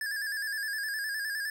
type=tone with vibrato; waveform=square; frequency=1688 Hz; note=G#6; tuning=28 cents sharp; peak=-32 dBFS; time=0.01-1.5 s; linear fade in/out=2 ms; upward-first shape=square; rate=9.7 Hz; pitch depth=60 cents each way; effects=none